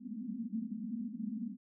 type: band-pass noise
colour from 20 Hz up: pink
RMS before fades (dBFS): -40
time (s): 0-1.57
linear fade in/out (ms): 50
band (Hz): 200 to 250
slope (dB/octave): 96
effects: none